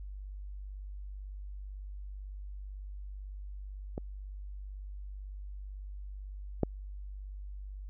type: clicks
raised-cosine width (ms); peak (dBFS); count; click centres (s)
2; -23 / -13; 2; 3.979 / 6.633
effects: added 49 Hz sine -40 dBFS peak until 7.89 s